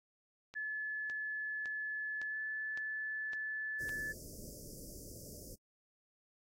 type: click train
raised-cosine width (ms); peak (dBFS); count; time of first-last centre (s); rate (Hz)
0.2; -33; 7; 0.54-3.892; 1.79
type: tone with pitch glide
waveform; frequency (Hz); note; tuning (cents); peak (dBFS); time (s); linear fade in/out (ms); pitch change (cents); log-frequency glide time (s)
sine; 1722 to 1736; A6 to A6; -38 to -24; -37; 0.55-4.13; 20; +14; 2.28-2.37
type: band-stop noise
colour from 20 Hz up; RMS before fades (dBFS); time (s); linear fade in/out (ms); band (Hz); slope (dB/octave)
pink; -50; 3.79-5.56; 20; 610 to 4900; 96
effects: AAC 48 kbps